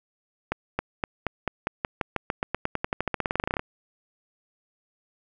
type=accelerating click train; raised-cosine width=0.5 ms; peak=-10 dBFS; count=30; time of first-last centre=0.52-3.594 s; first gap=270 ms; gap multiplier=0.92; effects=none